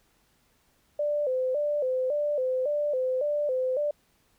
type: tone with vibrato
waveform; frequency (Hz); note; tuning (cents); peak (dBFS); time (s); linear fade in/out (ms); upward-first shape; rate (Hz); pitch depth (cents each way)
sine; 550; C#5; -14; -24; 0.99-3.91; 5; square; 1.8; 120
effects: pink hiss -67 dBFS RMS until 4.38 s